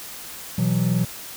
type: chord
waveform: triangle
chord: B suspended fourth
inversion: none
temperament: just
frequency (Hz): 123.47 / 164.63 / 185.21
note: B2 / E3 / F#3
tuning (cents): 0 / -2 / +2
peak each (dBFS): -21 / -21 / -20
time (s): 0.58-1.05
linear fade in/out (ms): 5
effects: white hiss -37 dBFS RMS until 1.36 s